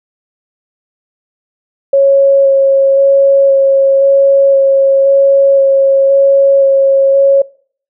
sine tone with vibrato, 548 Hz, C#5, 20 cents flat, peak -4 dBFS, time 1.93-7.42 s, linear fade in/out 5 ms, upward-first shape square, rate 0.96 Hz, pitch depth 9 cents each way, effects noise-tail reverb RT60 0.5 s tail -22 dB re dry

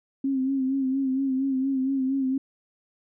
sine tone with vibrato, 266.8 Hz, C4, 34 cents sharp, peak -22 dBFS, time 0.24-2.38 s, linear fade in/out 5 ms, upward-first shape sine, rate 4.3 Hz, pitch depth 48 cents each way, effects none

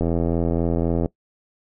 click train, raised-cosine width 2 ms, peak -9 dBFS, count 89, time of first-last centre 0.01-1.059 s, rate 83.9 Hz, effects noise-tail reverb RT60 0.1 s tail -20 dB re dry

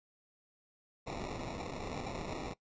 blue noise with sample-and-hold, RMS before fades -41 dBFS, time 1.06-2.54 s, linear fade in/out 20 ms, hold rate 1575 Hz, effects noise-tail reverb RT60 0.1 s tail -20 dB re dry + resampled to 16000 Hz

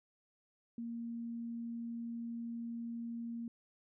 sine tone, 233.1 Hz, A#3, in tune, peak -39 dBFS, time 0.78-3.48 s, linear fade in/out 2 ms, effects none

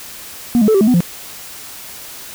sine tone with pitch steps, 239.1 / 209.6 / 436.9 / 387.9 / 214.2 / 249.9 / 173.5 Hz, A#3 / G#3 / A4 / G4 / A3 / B3 / F3, +44 / +16 / -12 / -18 / -46 / +21 / -11 cents, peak -6 dBFS, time 0.55-1.005 s, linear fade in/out 0 ms, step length 65 ms, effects tanh soft clip ceiling -7 dBFS + white hiss -33 dBFS RMS until 2.34 s

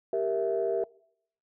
sine chord, E diminished, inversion first, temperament equal, 392 / 466.2 / 659.3 Hz, G4 / Bb4 / E5, 0 / 0 / 0 cents, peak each -29 dBFS, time 0.13-0.84 s, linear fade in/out 2 ms, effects noise-tail reverb RT60 0.7 s tail -24 dB re dry + tanh soft clip ceiling -17 dBFS

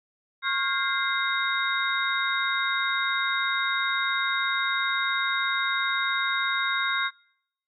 sine tone cluster, 1086 / 1409 / 1601 / 2087 / 3746 Hz, C#6 / F6 / G6 / C7 / A#7, -36 / +15 / +36 / -5 / +8 cents, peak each -30 dBFS, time 0.42-7.11 s, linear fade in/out 50 ms, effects noise-tail reverb RT60 0.7 s tail -23 dB re dry

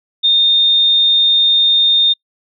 sine tone, 3650 Hz, A#7, 37 cents flat, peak -8 dBFS, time 0.23-2.14 s, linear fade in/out 20 ms, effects noise-tail reverb RT60 0.1 s tail -21 dB re dry

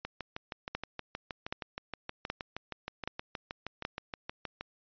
two click trains, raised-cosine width 0.3 ms, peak -17 / -21 dBFS, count 5 / 30, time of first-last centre 0.75-3.851 / 0.05-4.61 s, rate 1.29 / 6.36 Hz, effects resampled to 11025 Hz

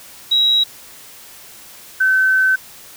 sine tone pair in turn, 3856 / 1530.3 Hz, B7 / G6, -42 / -42 cents, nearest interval octave + major third, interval 1600 cents, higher first, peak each -11 dBFS, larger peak neither, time 0.31-0.64 / 2-2.56 s, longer second, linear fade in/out 10 ms, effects white hiss -40 dBFS RMS until 2.96 s

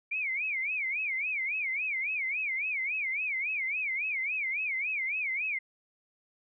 sine tone with vibrato, 2300 Hz, D7, 37 cents flat, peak -29 dBFS, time 0.11-5.59 s, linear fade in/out 10 ms, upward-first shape sine, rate 3.6 Hz, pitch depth 200 cents each way, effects none

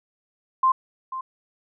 sine tone with echo, 1046.5 Hz, C6, in tune, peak -15 dBFS, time 0.63-0.72 s, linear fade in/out 5 ms, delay 490 ms, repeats 1, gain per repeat -13 dB, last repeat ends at 1.21 s, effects none

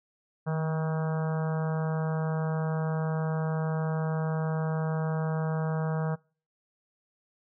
harmonic tone with a mistuned harmonic, 159.2 Hz, D#3, 40 cents sharp, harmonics 1 / 3 / 4 / 5 / 6 / 7 / 8 / 9 / 10, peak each -27 / -37 / -39 / -41 / -43 / -44 / -45 / -46 / -47 dBFS, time 0.46-6.16 s, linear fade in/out 20 ms, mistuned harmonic 1, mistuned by -25 cents, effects noise-tail reverb RT60 0.4 s tail -25 dB re dry

